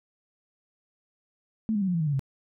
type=tone with pitch steps; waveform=sine; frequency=220 / 205.3 / 191.52 / 178.7 / 166.73 / 155.56 / 145.15 / 135.43 Hz; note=A3 / G#3 / G3 / F3 / E3 / D#3 / D3 / C#3; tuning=0 / -20 / -40 / +40 / +20 / 0 / -20 / -40 cents; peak=-23 dBFS; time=1.69-2.194 s; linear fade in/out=0 ms; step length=63 ms; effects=none